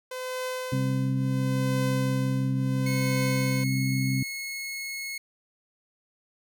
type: tone with tremolo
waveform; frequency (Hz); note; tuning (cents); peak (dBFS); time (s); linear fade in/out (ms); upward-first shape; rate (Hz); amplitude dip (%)
sawtooth; 510; C5; -44; -25; 0.11-3.64; 5; triangle; 0.72; 90
type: harmonic tone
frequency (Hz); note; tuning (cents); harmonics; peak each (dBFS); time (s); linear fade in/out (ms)
65.9; C2; +13; 2 / 3 / 4; -25 / -33 / -29; 0.72-4.23; 5
type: tone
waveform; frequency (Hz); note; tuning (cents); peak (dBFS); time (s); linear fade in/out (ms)
sawtooth; 2177; C#7; -32; -29; 2.86-5.18; 5
effects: none